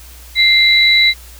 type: tone pair together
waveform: sine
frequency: 2093 / 3942 Hz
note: C7 / B7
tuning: 0 / -4 cents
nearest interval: major seventh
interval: 1096 cents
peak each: -10 dBFS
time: 0.35-1.14 s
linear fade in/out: 50 ms
effects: added 60 Hz sine -36 dBFS peak until 1.39 s + white hiss -40 dBFS RMS until 1.39 s